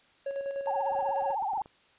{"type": "tone with tremolo", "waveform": "triangle", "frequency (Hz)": 553, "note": "C#5", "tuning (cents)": -4, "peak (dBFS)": -28, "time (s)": [0.26, 1.35], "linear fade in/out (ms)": 5, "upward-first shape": "square", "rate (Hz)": 10, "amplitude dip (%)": 45}
{"type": "tone with vibrato", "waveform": "sine", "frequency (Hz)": 830.6, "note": "G#5", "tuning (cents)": 0, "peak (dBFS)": -28, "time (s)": [0.67, 1.62], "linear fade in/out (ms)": 2, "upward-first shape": "triangle", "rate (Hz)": 16, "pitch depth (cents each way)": 200}
{"type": "clicks", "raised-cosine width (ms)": 1, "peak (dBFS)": -35, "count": 12, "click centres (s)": [0.921, 0.952, 0.991, 1.026, 1.091, 1.223, 1.304, 1.424, 1.534, 1.576, 1.615, 1.659]}
{"effects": ["white hiss -62 dBFS RMS until 1.98 s", "resampled to 8000 Hz"]}